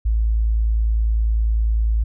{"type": "tone", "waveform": "sine", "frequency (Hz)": 55, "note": "A1", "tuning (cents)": 0, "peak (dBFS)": -15, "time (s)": [0.05, 2.04], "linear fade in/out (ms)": 10, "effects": []}